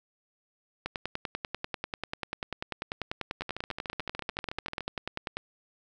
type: two click trains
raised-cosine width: 0.3 ms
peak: -20 / -16 dBFS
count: 21 / 47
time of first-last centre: 3.42-4.88 / 0.86-5.37 s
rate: 13.7 / 10.2 Hz
effects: none